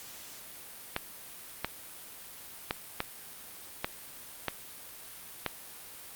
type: clicks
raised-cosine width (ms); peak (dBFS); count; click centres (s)
0.3; -13; 7; 0.964 / 1.646 / 2.709 / 3.004 / 3.845 / 4.483 / 5.463
effects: white hiss -47 dBFS RMS until 6.15 s + Opus 48 kbps

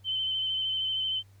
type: tone with vibrato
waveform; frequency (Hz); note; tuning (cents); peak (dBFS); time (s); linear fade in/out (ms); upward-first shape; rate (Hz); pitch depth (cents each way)
sine; 3076; G7; -33; -27; 0.04-1.23; 50; square; 13; 15
effects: added 98 Hz sine -53 dBFS peak until 1.4 s + pink hiss -66 dBFS RMS until 1.4 s

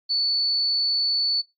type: tone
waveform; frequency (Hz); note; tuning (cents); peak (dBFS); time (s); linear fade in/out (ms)
sine; 4465; C#8; +12; -20; 0.09-1.42; 20
effects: noise-tail reverb RT60 0.2 s tail -20 dB re dry + AAC 64 kbps

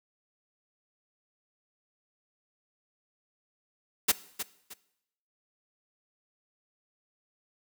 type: noise with echo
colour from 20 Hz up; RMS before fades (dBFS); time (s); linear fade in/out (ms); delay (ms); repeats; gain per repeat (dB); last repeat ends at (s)
white; -22; 4.08-4.12; 10; 310; 2; -11; 4.74
effects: noise-tail reverb RT60 0.8 s tail -18 dB re dry + high-pass 80 Hz 12 dB/octave

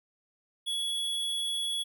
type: tone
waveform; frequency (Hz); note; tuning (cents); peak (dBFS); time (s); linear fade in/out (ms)
square; 3372; G#7; +26; -30; 0.66-1.84; 20
effects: none

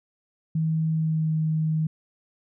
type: tone with pitch glide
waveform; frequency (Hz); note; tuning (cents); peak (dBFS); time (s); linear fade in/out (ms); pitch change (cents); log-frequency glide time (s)
sine; 159.6 to 157.4; D#3 to D#3; +44 to +20; -21; 0.55-1.87; 5; -24; 0.9-1.34
effects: none

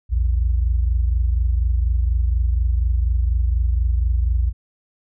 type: tone pair together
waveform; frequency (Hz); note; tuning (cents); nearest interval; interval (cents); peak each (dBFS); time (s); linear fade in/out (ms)
sine; 58.27 / 82.41; A#1 / E2; 0 / 0; tritone; 600; -16 / -23; 0.09-4.53; 50
effects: none

